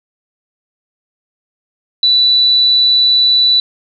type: tone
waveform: sine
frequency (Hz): 3965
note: B7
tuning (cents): +6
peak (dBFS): -7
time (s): 2.03-3.6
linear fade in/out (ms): 2
effects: none